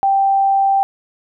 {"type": "tone", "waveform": "sine", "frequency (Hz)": 784, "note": "G5", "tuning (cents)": 0, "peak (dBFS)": -11, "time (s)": [0.03, 0.83], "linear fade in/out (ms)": 0, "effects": []}